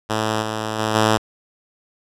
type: tone with level steps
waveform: 5% pulse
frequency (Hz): 109.2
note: A2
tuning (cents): -13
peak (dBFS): -8 / -12 / -8 / -3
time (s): 0.09-1.18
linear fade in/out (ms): 20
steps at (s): 0.41 / 0.78 / 0.94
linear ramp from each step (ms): 20
effects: low-pass 9000 Hz 12 dB/octave